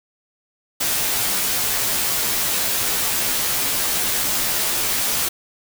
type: noise with comb filter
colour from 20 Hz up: white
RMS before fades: -21 dBFS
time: 0.8-5.29 s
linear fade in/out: 10 ms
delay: 13 ms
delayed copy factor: -0.95
effects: none